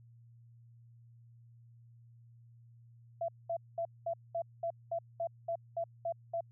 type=tone bursts; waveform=sine; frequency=673 Hz; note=E5; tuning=36 cents sharp; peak=-32 dBFS; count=12; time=3.21-6.408 s; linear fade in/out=5 ms; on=74 ms; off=210 ms; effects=added 117 Hz sine -56 dBFS peak until 6.51 s